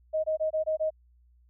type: tone bursts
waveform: sine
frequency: 627 Hz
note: D#5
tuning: 13 cents sharp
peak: -24 dBFS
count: 6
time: 0.13-0.905 s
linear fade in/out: 20 ms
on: 110 ms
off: 23 ms
effects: added 60 Hz sine -58 dBFS peak until 1.49 s